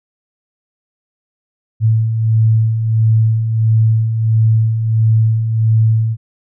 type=beating tone pair; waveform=sine; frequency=110 / 111.5 Hz; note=A2 / A2; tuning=0 / +23 cents; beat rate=1.5 Hz; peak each=-19 / -10 dBFS; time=1.8-6.17 s; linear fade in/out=50 ms; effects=none